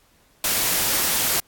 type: noise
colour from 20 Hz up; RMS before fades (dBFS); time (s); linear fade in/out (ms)
white; -21; 0.44-1.4; 2
effects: pink hiss -59 dBFS RMS until 1.47 s + AAC 64 kbps